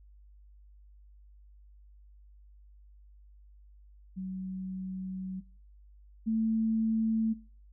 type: tone pair in turn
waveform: sine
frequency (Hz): 187.7 / 222.3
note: F#3 / A3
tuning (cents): +25 / +18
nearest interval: minor third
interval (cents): 293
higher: second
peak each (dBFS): -34 / -26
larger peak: second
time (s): 4.16-5.41 / 6.26-7.34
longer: first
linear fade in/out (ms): 20
effects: noise-tail reverb RT60 0.4 s tail -21 dB re dry + added 50 Hz sine -53 dBFS peak until 7.72 s